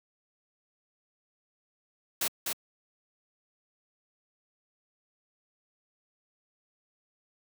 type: noise with echo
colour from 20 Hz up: white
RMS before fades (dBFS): -29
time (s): 2.21-2.28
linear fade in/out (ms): 5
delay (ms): 250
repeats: 1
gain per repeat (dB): -3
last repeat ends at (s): 2.53
effects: high-pass 150 Hz 12 dB/octave